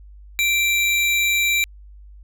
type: tone pair together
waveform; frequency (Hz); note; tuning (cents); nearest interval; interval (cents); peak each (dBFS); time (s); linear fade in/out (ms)
square; 2349 / 3852; D7 / B7; 0 / -44; major sixth; 856; -18 / -25; 0.39-1.64; 0
effects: added 50 Hz sine -40 dBFS peak until 2.23 s